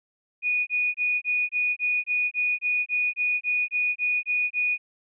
sine tone bursts, 2466 Hz, D#7, 16 cents flat, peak -21 dBFS, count 16, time 0.42-4.78 s, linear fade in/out 50 ms, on 250 ms, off 24 ms, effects none

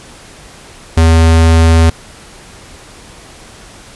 square tone, 81.8 Hz, E2, 13 cents flat, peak -5 dBFS, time 0.97-1.9 s, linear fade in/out 5 ms, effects pink hiss -36 dBFS RMS until 3.95 s + resampled to 24000 Hz

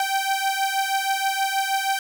sawtooth beating tone pair, 776 / 782.3 Hz, G5 / G5, -18 / -4 cents, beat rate 6.3 Hz, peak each -20 / -21 dBFS, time 0-1.99 s, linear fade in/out 2 ms, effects none

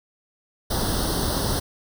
pink noise with comb filter, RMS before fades -24 dBFS, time 0.7-1.6 s, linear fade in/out 10 ms, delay 0.21 ms, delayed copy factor +0.95, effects none

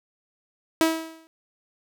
sawtooth tone with exponential decay, 323.5 Hz, E4, 32 cents flat, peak -11 dBFS, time 0.81-1.27 s, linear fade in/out 0 ms, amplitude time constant 100 ms, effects none

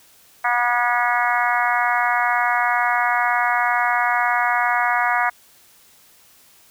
harmonic tone with a mistuned harmonic, 242.1 Hz, B3, 34 cents flat, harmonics 3 / 4 / 5 / 6 / 7 / 8 / 9, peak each -22 / -23 / -24 / -25 / -25 / -26 / -27 dBFS, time 0.44-5.3 s, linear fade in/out 10 ms, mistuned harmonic 7, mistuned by -15 cents, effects white hiss -52 dBFS RMS until 6.7 s

